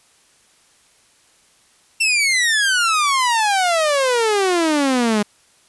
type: exponential sweep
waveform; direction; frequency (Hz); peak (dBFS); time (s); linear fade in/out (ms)
sawtooth; down; 2717 to 203.2; -11; 2-5.23; 10
effects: white hiss -55 dBFS RMS until 5.68 s + resampled to 24000 Hz